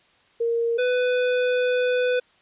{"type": "tone pair in turn", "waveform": ["sine", "square"], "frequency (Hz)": [465.1, 498.2], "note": ["A#4", "B4"], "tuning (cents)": [-4, 15], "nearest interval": "minor second", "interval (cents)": 119, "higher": "second", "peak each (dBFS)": -20, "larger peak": "neither", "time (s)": [[0.4, 0.78], [0.78, 2.2]], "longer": "second", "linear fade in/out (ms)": 10, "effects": ["white hiss -59 dBFS RMS until 2.41 s", "resampled to 8000 Hz"]}